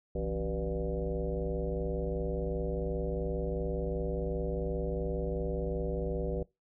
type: tone with frequency modulation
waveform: sine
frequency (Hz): 273.9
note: C#4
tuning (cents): -21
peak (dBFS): -30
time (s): 0.15-6.43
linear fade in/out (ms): 5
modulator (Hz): 105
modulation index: 2.8
effects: noise-tail reverb RT60 0.2 s tail -21 dB re dry